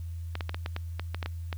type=clicks; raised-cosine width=0.3 ms; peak=-18 dBFS; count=11; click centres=0.354 / 0.408 / 0.494 / 0.545 / 0.661 / 0.764 / 0.996 / 1.146 / 1.228 / 1.26 / 1.528 s; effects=added 84 Hz sine -34 dBFS peak until 1.57 s + white hiss -62 dBFS RMS until 1.57 s